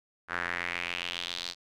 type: tone with band-pass filter sweep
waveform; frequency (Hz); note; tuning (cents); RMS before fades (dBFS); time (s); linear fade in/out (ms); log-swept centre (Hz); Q
sawtooth; 87.31; F2; 0; -35; 0.28-1.55; 50; 1500 to 4400; 3.3
effects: none